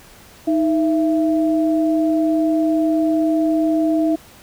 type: tone pair together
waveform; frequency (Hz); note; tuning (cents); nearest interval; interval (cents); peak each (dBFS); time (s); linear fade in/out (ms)
sine; 315 / 667.5; D#4 / E5; +21 / +22; octave + minor second; 1301; -15 / -21; 0.47-4.16; 10
effects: pink hiss -45 dBFS RMS until 4.42 s